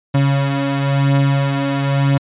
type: beating tone pair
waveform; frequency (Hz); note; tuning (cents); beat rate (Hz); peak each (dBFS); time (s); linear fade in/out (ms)
35% pulse; 138.59 / 139.57; C#3 / C#3; 0 / +12; 0.98; -13 / -18; 0.14-2.18; 10
effects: resampled to 8000 Hz